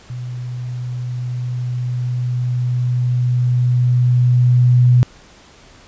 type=tone with level ramp; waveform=sine; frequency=123.7 Hz; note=B2; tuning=3 cents sharp; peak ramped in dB=-24 to -7 dBFS; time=0.1-5.03 s; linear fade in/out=0 ms; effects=pink hiss -45 dBFS RMS until 5.87 s + resampled to 16000 Hz